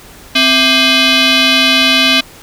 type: tone with frequency modulation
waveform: sine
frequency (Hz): 261.6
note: C4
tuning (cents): 0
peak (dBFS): -4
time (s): 0.35-2.21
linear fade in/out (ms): 10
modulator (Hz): 921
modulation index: 4.4
effects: tanh soft clip ceiling -6 dBFS + pink hiss -37 dBFS RMS until 2.42 s